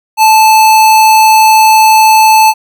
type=tone; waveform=square; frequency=874 Hz; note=A5; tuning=12 cents flat; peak=-3 dBFS; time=0.17-2.54 s; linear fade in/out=50 ms; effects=none